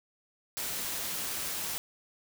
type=noise; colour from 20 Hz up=white; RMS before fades=-35 dBFS; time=0.57-1.78 s; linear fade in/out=0 ms; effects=none